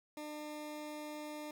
20% pulse tone, 300.9 Hz, D4, 42 cents sharp, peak -38 dBFS, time 0.17-1.51 s, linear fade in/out 2 ms, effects none

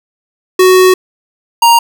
square tone pair in turn, 370.9 / 934.6 Hz, F#4 / A#5, +4 / +4 cents, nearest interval octave + major third, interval 1600 cents, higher second, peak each -4 dBFS, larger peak neither, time 0.59-0.94 / 1.62-1.79 s, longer first, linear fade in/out 5 ms, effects none

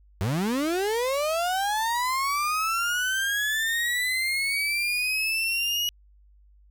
35% pulse linear sweep, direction up, 87.9 to 2912 Hz, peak -22 dBFS, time 0.21-5.89 s, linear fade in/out 0 ms, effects added 50 Hz sine -53 dBFS peak until 6.7 s

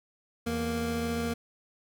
25% pulse tone pair together, 82.41 / 233.1 Hz, E2 / A#3, 0 / 0 cents, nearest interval octave + tritone, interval 1800 cents, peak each -32 / -26 dBFS, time 0.46-1.34 s, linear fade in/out 10 ms, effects none

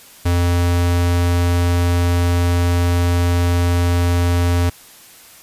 square tone, 87.3 Hz, F2, in tune, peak -14 dBFS, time 0.25-4.7 s, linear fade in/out 10 ms, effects white hiss -43 dBFS RMS until 5.42 s + resampled to 32000 Hz

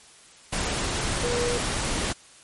sine tone in noise, 482.1 Hz, B4, 42 cents flat, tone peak -25 dBFS, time 1.23-1.58 s, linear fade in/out 10 ms, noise pink, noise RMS -27 dBFS, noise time 0.52-2.13 s, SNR -1 dB, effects white hiss -51 dBFS RMS until 2.43 s + MP3 48 kbps

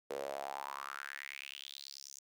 sawtooth tone with high-pass filter sweep, 69.3 Hz, C#2, in tune, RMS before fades -45 dBFS, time 0.1-2.19 s, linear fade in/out 5 ms, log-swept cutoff 460 to 6600 Hz, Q 5.3, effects none

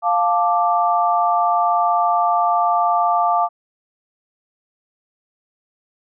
sine chord, D minor, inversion first, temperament equal with one note detuned, 700.9 / 880 / 1174.7 Hz, F5 / A5 / D6, +6 / 0 / 0 cents, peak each -17 / -20 / -19 dBFS, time 0.02-3.49 s, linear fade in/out 50 ms, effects none

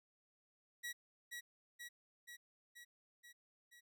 sawtooth tone with echo, 1923 Hz, B6, 47 cents flat, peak -39 dBFS, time 0.83-0.93 s, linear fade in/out 20 ms, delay 480 ms, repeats 6, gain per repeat -3 dB, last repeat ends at 3.81 s, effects none

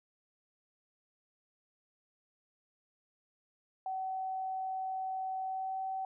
sine tone with pitch glide, 758 to 763.7 Hz, F#5 to G5, +42 to -45 cents, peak -34 dBFS, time 3.86-6.05 s, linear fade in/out 2 ms, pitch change +13 cents, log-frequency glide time 5.42-5.81 s, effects none

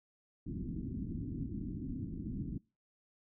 white low-pass noise, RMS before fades -40 dBFS, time 0.46-2.58 s, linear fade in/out 5 ms, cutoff 300 Hz, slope 48 dB/octave, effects noise-tail reverb RT60 0.3 s tail -25 dB re dry

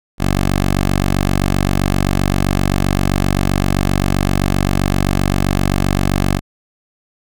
10% pulse tone, 47.67 Hz, G1, 48 cents flat, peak -5 dBFS, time 0.18-6.41 s, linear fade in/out 50 ms, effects none

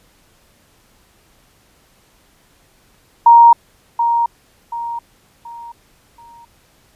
sine tone with echo, 936 Hz, A#5, 7 cents sharp, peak -3 dBFS, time 3.26-3.53 s, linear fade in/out 5 ms, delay 730 ms, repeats 4, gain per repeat -9 dB, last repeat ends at 6.45 s, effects pink hiss -54 dBFS RMS until 6.95 s + resampled to 32000 Hz

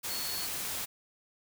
sine tone in noise, 4388 Hz, C#8, 18 cents flat, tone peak -38 dBFS, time 0.09-0.47 s, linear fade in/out 20 ms, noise white, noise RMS -36 dBFS, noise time 0.03-0.86 s, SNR -5 dB, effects none

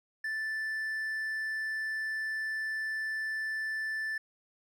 triangle tone, 1760 Hz, A6, in tune, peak -30 dBFS, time 0.24-4.18 s, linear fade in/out 5 ms, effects none

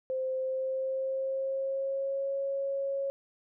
sine tone with pitch glide, 521 to 549.8 Hz, C5 to C#5, -7 to -14 cents, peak -29 dBFS, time 0.1-3.1 s, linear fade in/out 0 ms, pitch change +93 cents, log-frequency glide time 0.36-2.34 s, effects none

